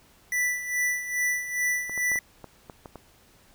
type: tone with tremolo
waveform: square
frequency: 1975.5 Hz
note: B6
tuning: in tune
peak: -23 dBFS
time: 0.32-2.19 s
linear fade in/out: 2 ms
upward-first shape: sine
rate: 2.4 Hz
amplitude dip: 70%
type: clicks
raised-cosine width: 1 ms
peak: -26 dBFS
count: 8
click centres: 1.896 / 1.977 / 2.117 / 2.158 / 2.443 / 2.698 / 2.858 / 2.957 s
effects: pink hiss -58 dBFS RMS until 3.54 s